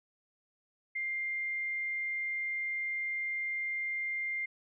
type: tone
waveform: sine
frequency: 2100 Hz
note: C7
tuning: 6 cents sharp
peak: -32 dBFS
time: 0.95-4.46 s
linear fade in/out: 10 ms
effects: none